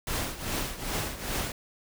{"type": "noise with tremolo", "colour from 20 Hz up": "pink", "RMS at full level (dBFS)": -29, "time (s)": [0.07, 1.52], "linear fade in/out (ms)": 2, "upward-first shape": "triangle", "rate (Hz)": 2.5, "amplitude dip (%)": 80, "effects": []}